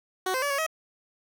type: tone with pitch steps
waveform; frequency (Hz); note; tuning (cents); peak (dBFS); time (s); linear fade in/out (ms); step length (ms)
15% pulse; 372.8 / 518 / 572 / 557 / 636; F#4 / C5 / D5 / C#5 / D#5; +13 / -17 / -46 / +8 / +38; -19; 0.26-0.665; 5; 81
effects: none